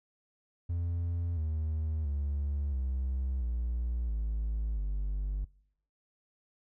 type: tone with pitch steps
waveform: triangle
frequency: 85.9 / 78.32 / 71.4 / 65.1 / 59.35 / 54.11 / 49.34 Hz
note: F2 / D#2 / D2 / C2 / A#1 / A1 / G1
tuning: -28 / +12 / -48 / -8 / +32 / -28 / +12 cents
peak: -27 dBFS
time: 0.69-5.45 s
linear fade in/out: 10 ms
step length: 680 ms
effects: noise-tail reverb RT60 0.8 s tail -26 dB re dry + tanh soft clip ceiling -23 dBFS